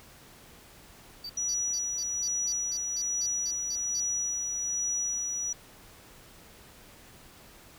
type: tone bursts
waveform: triangle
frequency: 4627 Hz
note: D8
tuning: 27 cents flat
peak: -35 dBFS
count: 12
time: 1.24-4.002 s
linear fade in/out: 5 ms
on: 56 ms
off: 190 ms
type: tone with tremolo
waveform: sine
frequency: 5850 Hz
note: F#8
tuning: 21 cents flat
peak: -27 dBFS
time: 1.37-5.53 s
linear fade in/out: 5 ms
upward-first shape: sine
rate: 1.2 Hz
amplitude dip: 30%
effects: pink hiss -53 dBFS RMS until 7.78 s